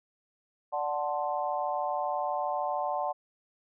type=chord; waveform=sine; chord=D dominant seventh; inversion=none; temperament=equal; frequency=587.3 / 740 / 880 / 1046.5 Hz; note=D5 / F#5 / A5 / C6; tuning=0 / 0 / 0 / 0 cents; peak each=-34 / -32 / -34 / -36 dBFS; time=0.72-3.13 s; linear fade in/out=20 ms; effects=none